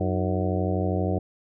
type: harmonic tone with a mistuned harmonic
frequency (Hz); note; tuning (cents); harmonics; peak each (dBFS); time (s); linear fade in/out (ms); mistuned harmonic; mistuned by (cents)
92.5; F#2; 0; 1 / 2 / 3 / 4 / 5 / 6 / 7 / 8; -26 / -29 / -31 / -32 / -33 / -34 / -34 / -35; 0-1.19; 10; 3; +150
effects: none